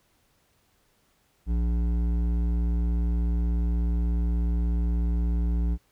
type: tone with hard clipping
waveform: triangle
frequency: 58.3 Hz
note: A#1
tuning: 1 cent sharp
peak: -24 dBFS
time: 1.46-5.78 s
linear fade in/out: 50 ms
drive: 14 dB
effects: pink hiss -67 dBFS RMS until 5.91 s